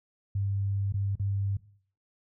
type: tone with dropouts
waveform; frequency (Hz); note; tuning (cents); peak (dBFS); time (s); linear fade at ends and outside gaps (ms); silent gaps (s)
sine; 99.1; G2; +19; -26; 0.35-1.57; 5; 0.924-0.94 / 1.155-1.196
effects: noise-tail reverb RT60 0.5 s tail -18 dB re dry